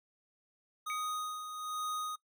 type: tone with tremolo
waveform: square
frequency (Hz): 1244.5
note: D#6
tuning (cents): 0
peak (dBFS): -35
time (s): 0.86-2.16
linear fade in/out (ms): 10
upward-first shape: sine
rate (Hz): 1.2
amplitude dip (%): 55
type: tone with exponential decay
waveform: sine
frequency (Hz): 2270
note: C#7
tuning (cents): +41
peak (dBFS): -37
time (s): 0.9-1.19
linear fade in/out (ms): 0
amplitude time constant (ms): 63
effects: noise-tail reverb RT60 0.1 s tail -20 dB re dry